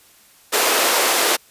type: high-pass noise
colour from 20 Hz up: pink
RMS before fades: -17 dBFS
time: 0.52-1.37 s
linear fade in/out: 20 ms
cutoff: 380 Hz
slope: 24 dB/octave
effects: white hiss -51 dBFS RMS until 1.5 s + resampled to 32000 Hz